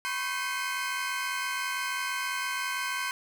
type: tone cluster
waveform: 35% pulse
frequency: 1003 / 1092 / 1545 / 2138 / 2510 Hz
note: B5 / C#6 / G6 / C7 / D#7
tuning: +26 / -26 / -26 / +37 / +15 cents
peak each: -36 / -35 / -32 / -36 / -38 dBFS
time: 0.05-3.11 s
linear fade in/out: 0 ms
effects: none